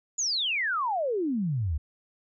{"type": "exponential sweep", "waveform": "sine", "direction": "down", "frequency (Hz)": [7040, 68.9], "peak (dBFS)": -25, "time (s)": [0.18, 1.78], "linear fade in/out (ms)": 10, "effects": []}